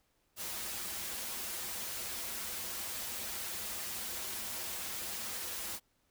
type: noise with comb filter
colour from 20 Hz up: white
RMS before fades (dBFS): -40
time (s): 0.36-5.8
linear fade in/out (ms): 50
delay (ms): 6.9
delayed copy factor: -0.7
effects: pink hiss -75 dBFS RMS until 6.1 s